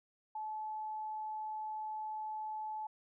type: tone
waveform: sine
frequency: 863 Hz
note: A5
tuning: 34 cents flat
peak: -38 dBFS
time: 0.35-2.87 s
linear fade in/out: 5 ms
effects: none